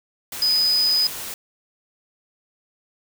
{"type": "tone in noise", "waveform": "sine", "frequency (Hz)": 4992, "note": "D#8", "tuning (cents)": 5, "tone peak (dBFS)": -16, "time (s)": [0.42, 1.07], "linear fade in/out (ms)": 2, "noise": "white", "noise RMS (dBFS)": -32, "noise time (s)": [0.32, 1.34], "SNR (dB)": 13, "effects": []}